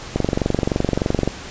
click train, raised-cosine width 2 ms, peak -4 dBFS, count 27, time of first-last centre 0.16-1.276 s, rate 23.3 Hz, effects pink hiss -34 dBFS RMS until 1.5 s + resampled to 16000 Hz

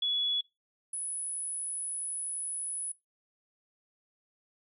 sine tone pair in turn, 3393 / 10143 Hz, G#7 / D#9, +36 / +32 cents, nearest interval octave + perfect fifth, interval 1896 cents, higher second, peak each -27 / -33 dBFS, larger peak first, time 0.02-0.41 / 0.93-2.92 s, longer second, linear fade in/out 5 ms, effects noise-tail reverb RT60 0.2 s tail -21 dB re dry

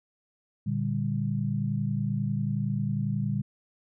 sine chord, G minor, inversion first, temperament equal with one note detuned, 116.54 / 146.83 / 198.73 Hz, Bb2 / D3 / G3, 0 / 0 / +24 cents, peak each -30 dBFS, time 0.66-3.42 s, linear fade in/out 10 ms, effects none

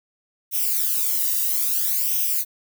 violet noise with flanger, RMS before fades -22 dBFS, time 0.51-2.45 s, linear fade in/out 50 ms, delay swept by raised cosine 0.34 to 1.06 ms, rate 0.6 Hz, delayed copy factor +1, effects none

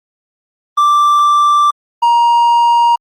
triangle tone pair in turn, 1174.7 / 942.9 Hz, D6 / A#5, 0 / +20 cents, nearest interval major third, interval 380 cents, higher first, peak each -5 dBFS, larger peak neither, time 0.77-1.71 / 2.02-2.96 s, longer neither, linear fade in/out 10 ms, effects Opus 24 kbps

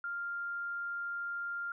sine tone, 1396.9 Hz, F6, in tune, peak -35 dBFS, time 0.04-1.72 s, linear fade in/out 2 ms, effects none

